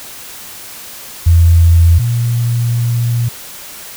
sine tone pair in turn, 84.2 / 118.36 Hz, E2 / A#2, +37 / +27 cents, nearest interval tritone, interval 590 cents, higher second, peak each -4 / -11 dBFS, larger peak first, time 1.26-1.99 / 1.99-3.29 s, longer second, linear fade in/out 10 ms, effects white hiss -31 dBFS RMS until 3.96 s

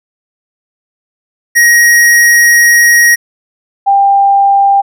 square / sine tone pair in turn, 1889 / 794.2 Hz, A#6 / G5, +22 / +22 cents, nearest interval octave + minor third, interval 1500 cents, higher first, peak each -4 dBFS, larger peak neither, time 1.55-3.16 / 3.86-4.82 s, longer first, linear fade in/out 20 ms, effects none

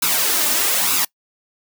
white noise with flanger, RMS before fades -18 dBFS, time 0.02-1.05 s, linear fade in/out 5 ms, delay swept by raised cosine 0.77 to 3.37 ms, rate 1.1 Hz, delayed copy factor +0.6, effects noise-tail reverb RT60 0.1 s tail -24 dB re dry + high-pass 200 Hz 12 dB/octave

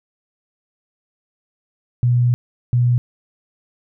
sine tone bursts at uneven times, 122.1 Hz, B2, 19 cents flat, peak -12 dBFS, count 2, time 2.03-2.34 / 2.73-2.98 s, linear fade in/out 0 ms, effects none

